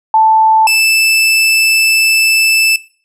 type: tone pair in turn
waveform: sine / sawtooth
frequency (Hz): 880 / 2637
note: A5 / E7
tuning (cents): 0 / 0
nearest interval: octave + perfect fifth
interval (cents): 1900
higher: second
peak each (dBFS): -5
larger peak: neither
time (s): 0.14-0.67 / 0.67-2.76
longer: second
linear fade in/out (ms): 2
effects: noise-tail reverb RT60 0.4 s tail -18 dB re dry + resampled to 32000 Hz